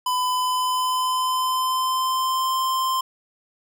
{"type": "tone with pitch glide", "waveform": "square", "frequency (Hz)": [1004, 1044.2], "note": ["B5", "C6"], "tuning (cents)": [28, -4], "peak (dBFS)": -21, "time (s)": [0.06, 3.01], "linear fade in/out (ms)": 5, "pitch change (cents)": 68, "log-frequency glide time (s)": [0.19, 2.55], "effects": []}